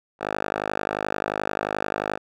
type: tone with band-pass filter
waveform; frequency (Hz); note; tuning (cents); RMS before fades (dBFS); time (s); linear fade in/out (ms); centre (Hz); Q
5% pulse; 51.4; G#1; -17; -28; 0.19-2.19; 50; 1000; 1.5
effects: none

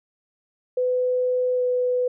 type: tone with pitch glide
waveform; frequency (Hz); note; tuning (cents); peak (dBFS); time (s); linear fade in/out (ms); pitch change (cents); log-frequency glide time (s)
sine; 502 to 498; B4 to B4; +28 to +14; -19; 0.77-2.08; 5; -14; 1.55-1.62
effects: none

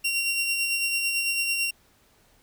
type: tone with tremolo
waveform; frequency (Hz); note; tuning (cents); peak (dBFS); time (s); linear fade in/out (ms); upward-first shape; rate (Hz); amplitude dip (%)
sawtooth; 2752; F7; -26; -19; 0.04-1.71; 10; sine; 9; 35
effects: pink hiss -61 dBFS RMS until 2.42 s

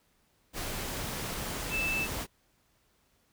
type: tone in noise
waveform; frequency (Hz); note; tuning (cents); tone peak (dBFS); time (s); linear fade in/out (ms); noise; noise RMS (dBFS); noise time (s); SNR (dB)
sine; 2637; E7; 0; -29; 1.7-2.08; 50; pink; -36; 0.53-2.27; +4
effects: pink hiss -70 dBFS RMS until 3.32 s

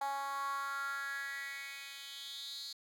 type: tone with high-pass filter sweep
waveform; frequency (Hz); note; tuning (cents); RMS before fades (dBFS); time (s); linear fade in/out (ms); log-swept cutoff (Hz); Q
10% pulse; 277.2; C#4; 0; -41; 0.01-2.73; 5; 820 to 4400; 5.6
effects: none

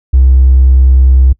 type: tone with hard clipping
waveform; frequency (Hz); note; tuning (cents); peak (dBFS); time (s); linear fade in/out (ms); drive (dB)
sine; 65; C2; -11; -3; 0.13-1.33; 10; 1
effects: noise-tail reverb RT60 0.1 s tail -24 dB re dry

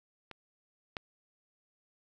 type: clicks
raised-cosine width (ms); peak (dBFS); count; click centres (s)
0.3; -28 / -20; 2; 0.313 / 0.968
effects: none

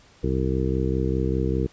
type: harmonic tone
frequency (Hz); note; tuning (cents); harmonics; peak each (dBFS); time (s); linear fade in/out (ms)
65; C2; -11; 1 / 2 / 3 / 4 / 5 / 6 / 7; -26 / -27 / -29 / -34 / -29 / -30 / -30; 0.23-1.67; 10
effects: pink hiss -54 dBFS RMS until 1.72 s + resampled to 16000 Hz

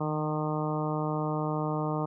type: harmonic tone with a mistuned harmonic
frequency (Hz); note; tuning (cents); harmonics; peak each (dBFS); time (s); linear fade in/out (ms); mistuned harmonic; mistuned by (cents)
152.9; D#3; -30; 1 / 2 / 3 / 4 / 5 / 6 / 7 / 8; -31 / -34 / -36 / -37 / -38 / -39 / -39 / -40; 0-2.06; 10; 1; +22
effects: none

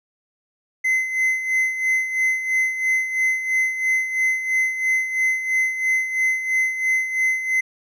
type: tone with tremolo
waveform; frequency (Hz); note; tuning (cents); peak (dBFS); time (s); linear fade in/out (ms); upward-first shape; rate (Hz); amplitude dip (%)
triangle; 2051; C7; -35; -14; 0.84-7.61; 10; sine; 3; 65
effects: none

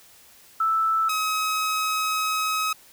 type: tone pair in turn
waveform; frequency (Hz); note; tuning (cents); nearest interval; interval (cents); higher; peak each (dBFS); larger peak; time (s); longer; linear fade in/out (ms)
sine / sawtooth; 1318 / 1273.8; E6 / D#6; -1 / +40; minor second; 59; first; -19; neither; 0.6-1.09 / 1.09-2.73; second; 5
effects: white hiss -52 dBFS RMS until 2.92 s

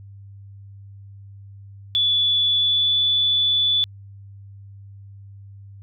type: tone with pitch glide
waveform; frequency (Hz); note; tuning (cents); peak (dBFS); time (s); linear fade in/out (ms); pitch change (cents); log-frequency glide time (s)
sine; 3444 to 3466; A7 to A7; -38 to -27; -16; 1.95-3.84; 0; +11; 2.5-2.97
effects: added 99 Hz sine -39 dBFS peak until 5.82 s

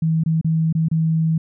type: tone with dropouts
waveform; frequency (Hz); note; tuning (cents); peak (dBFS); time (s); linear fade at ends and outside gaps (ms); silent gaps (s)
sine; 161.1; E3; -39; -15; 0.02-1.38; 5; 0.237-0.26 / 0.413-0.445 / 0.727-0.75 / 0.885-0.913
effects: none

